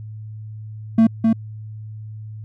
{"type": "tone with echo", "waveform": "triangle", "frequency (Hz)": 224.5, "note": "A3", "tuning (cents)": 35, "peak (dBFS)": -7, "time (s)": [0.98, 1.07], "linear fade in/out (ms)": 5, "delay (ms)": 260, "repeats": 1, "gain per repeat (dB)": -3, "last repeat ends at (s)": 1.33, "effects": ["added 108 Hz sine -31 dBFS peak until 2.44 s"]}